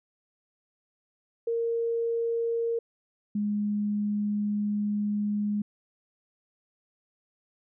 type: tone pair in turn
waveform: sine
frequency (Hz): 463.1 / 207.4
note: A#4 / G#3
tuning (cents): -11 / -2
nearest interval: octave + major second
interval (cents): 1391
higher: first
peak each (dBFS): -25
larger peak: neither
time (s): 1.47-2.79 / 3.35-5.62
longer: second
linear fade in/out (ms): 5
effects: none

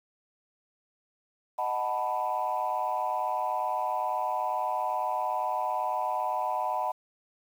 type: chord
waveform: sine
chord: B dominant seventh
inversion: first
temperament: equal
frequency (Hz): 622.3 / 740 / 880 / 987.8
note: D#5 / F#5 / A5 / B5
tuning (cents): 0 / 0 / 0 / 0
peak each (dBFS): -34 / -31 / -32 / -31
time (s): 1.58-6.92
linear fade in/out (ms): 10
effects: tanh soft clip ceiling -19 dBFS + 9-bit

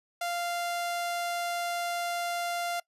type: tone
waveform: sawtooth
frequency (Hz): 695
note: F5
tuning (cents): -9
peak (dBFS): -26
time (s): 0.21-2.8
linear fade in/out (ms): 5
effects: noise-tail reverb RT60 0.1 s tail -23 dB re dry + resampled to 32000 Hz

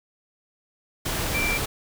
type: tone in noise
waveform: sine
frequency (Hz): 2349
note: D7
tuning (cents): 0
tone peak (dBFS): -24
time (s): 1.34-1.58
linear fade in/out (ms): 10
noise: pink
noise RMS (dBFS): -27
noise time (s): 1.05-1.66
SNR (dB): 0
effects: none

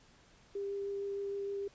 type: tone with vibrato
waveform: sine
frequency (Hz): 399.1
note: G4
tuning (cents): +31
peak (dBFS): -35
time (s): 0.55-1.68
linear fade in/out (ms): 5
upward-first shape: triangle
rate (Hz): 6.5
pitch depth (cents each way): 9
effects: pink hiss -63 dBFS RMS until 1.74 s + resampled to 16000 Hz

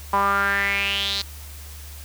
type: tone with band-pass filter sweep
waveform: sawtooth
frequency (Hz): 198.9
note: G3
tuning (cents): +25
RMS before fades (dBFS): -22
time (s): 0.13-1.22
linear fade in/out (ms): 5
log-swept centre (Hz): 980 to 4300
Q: 5.7
effects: added 73 Hz sine -37 dBFS peak until 2.04 s + white hiss -43 dBFS RMS until 2.04 s

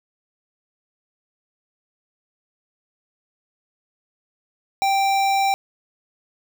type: tone with notch filter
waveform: square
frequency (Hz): 784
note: G5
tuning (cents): 0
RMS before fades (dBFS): -19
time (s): 4.82-5.54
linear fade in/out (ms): 0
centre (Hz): 11000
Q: 1.2
effects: none

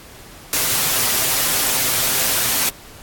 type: noise with comb filter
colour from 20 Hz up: white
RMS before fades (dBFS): -18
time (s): 0.53-2.69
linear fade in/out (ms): 0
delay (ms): 7.7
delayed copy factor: +0.55
effects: pink hiss -41 dBFS RMS until 3.02 s + AAC 64 kbps

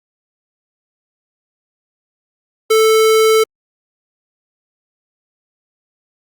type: tone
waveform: square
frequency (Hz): 440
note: A4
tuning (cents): 0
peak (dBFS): -9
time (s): 2.7-3.44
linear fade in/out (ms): 10
effects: Opus 48 kbps

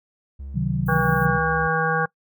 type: tone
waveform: triangle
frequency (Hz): 68.8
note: C#2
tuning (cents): -12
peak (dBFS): -30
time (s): 0.39-1.68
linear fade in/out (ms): 10
type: chord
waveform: sine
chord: C diminished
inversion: none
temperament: equal with one note detuned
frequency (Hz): 130.81 / 154.4 / 185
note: C3 / Eb3 / Gb3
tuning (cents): 0 / -13 / 0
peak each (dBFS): -25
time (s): 0.54-1.39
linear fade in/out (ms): 20
type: high-pass noise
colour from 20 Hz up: white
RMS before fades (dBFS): -43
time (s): 0.86-1.26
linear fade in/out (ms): 5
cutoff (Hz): 12000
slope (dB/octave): 24
type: harmonic tone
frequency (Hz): 161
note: E3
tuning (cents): -41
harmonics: 1 / 3 / 5 / 7 / 9 / 10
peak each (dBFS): -26 / -26 / -26 / -26 / -26 / -26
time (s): 0.88-2.06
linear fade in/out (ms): 10
effects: noise-tail reverb RT60 0.1 s tail -23 dB re dry

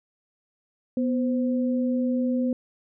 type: tone pair together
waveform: sine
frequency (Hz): 246.9 / 519.2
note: B3 / C5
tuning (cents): 0 / -13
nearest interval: octave + minor second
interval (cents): 1287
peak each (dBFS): -22 / -30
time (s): 0.97-2.53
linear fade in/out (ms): 2
effects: none

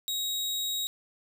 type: tone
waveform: sawtooth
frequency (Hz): 3800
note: A#7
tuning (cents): +33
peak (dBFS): -26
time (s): 0.08-0.87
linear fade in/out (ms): 0
effects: none

